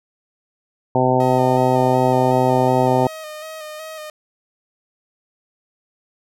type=harmonic tone; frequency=128 Hz; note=C3; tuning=38 cents flat; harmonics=1 / 2 / 3 / 4 / 5 / 6 / 7; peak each=-21 / -21 / -21 / -21 / -21 / -21 / -21 dBFS; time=0.95-3.07 s; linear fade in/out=2 ms
type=tone with vibrato; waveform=sawtooth; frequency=622.3 Hz; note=D#5; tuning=in tune; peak=-27 dBFS; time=1.2-4.1 s; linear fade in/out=2 ms; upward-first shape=square; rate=2.7 Hz; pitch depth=28 cents each way
effects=none